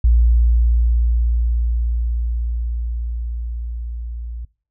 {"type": "tone with level ramp", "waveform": "sine", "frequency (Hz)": 58.27, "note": "A#1", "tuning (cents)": 0, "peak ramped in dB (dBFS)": [-9, -26], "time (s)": [0.04, 4.45], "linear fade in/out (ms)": 5, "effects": ["noise-tail reverb RT60 0.4 s tail -23 dB re dry"]}